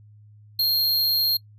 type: tone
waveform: square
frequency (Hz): 4225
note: C8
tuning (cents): +16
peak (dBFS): -19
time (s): 0.59-1.37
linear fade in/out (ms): 5
effects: noise-tail reverb RT60 0.1 s tail -24 dB re dry + added 105 Hz sine -47 dBFS peak until 1.58 s